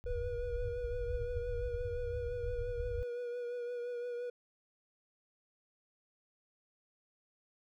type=low-pass noise; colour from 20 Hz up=pink; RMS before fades=-40 dBFS; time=0.04-3.03 s; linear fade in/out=0 ms; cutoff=110 Hz; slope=96 dB/octave
type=tone with vibrato; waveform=triangle; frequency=484.1 Hz; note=B4; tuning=35 cents flat; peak=-35 dBFS; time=0.06-4.3 s; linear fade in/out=5 ms; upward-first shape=triangle; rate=5.8 Hz; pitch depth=32 cents each way
effects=none